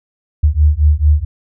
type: beating tone pair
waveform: sine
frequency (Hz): 73 / 77.5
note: D2 / D#2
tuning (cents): -10 / -6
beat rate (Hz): 4.5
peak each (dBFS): -11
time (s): 0.43-1.25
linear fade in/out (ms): 10
effects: none